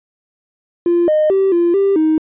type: tone with pitch steps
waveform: triangle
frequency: 345.4 / 614 / 387.1 / 344.1 / 394.4 / 314 Hz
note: F4 / D#5 / G4 / F4 / G4 / D#4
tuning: -19 / -23 / -22 / -26 / +11 / +16 cents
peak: -7 dBFS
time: 0.86-2.18 s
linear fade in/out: 2 ms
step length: 220 ms
effects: tanh soft clip ceiling -7 dBFS + resampled to 8000 Hz